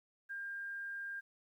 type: tone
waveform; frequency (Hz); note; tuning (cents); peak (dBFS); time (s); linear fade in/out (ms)
sine; 1602; G6; +37; -40; 0.29-1.21; 20
effects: 12-bit